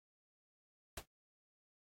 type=noise with exponential decay; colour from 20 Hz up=pink; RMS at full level=-39 dBFS; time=0.97-1.06 s; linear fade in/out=5 ms; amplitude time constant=18 ms; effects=AAC 48 kbps